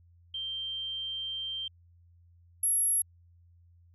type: tone pair in turn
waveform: sine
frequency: 3150 / 11225 Hz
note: G7 / F9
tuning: +8 / +8 cents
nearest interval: octave + minor seventh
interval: 2200 cents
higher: second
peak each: -33 / -24 dBFS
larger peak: second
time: 0.34-1.68 / 2.63-3.02 s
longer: first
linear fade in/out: 5 ms
effects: added 86 Hz sine -57 dBFS peak until 3.94 s